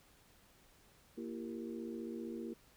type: harmonic tone with a mistuned harmonic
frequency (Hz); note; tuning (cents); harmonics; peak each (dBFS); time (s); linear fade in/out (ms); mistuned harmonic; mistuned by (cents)
77.78; D#2; 0; 3 / 4 / 5 / 6; -44 / -45 / -48 / -51; 1.17-2.54; 10; 4; +120
effects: pink hiss -66 dBFS RMS until 2.76 s